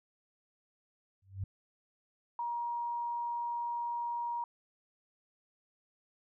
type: tone with exponential growth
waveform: sine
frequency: 96.6 Hz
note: G2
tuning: 25 cents flat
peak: -30 dBFS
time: 1.22-1.44 s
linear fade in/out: 5 ms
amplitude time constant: 47 ms
type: tone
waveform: sine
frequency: 948 Hz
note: A#5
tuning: 29 cents sharp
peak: -33 dBFS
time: 2.39-4.44 s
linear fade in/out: 2 ms
effects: none